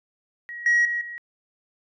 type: tone with level steps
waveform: sine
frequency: 1903 Hz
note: A#6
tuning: 35 cents sharp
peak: -33 / -14 / -23 / -33 dBFS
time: 0.49-1.18 s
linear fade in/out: 0 ms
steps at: 0.66 / 0.85 / 1.01 s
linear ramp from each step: 2 ms
effects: tanh soft clip ceiling -14 dBFS